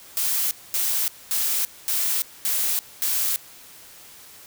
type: noise bursts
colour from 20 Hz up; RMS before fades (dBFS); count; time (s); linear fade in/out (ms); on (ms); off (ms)
blue; -23; 6; 0.17-3.36; 0; 340; 230
effects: white hiss -46 dBFS RMS until 4.46 s